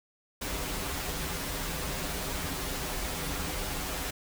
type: noise with comb filter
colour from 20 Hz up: pink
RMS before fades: -34 dBFS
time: 0.41-4.11 s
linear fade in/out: 10 ms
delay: 8.9 ms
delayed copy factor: -0.7
effects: none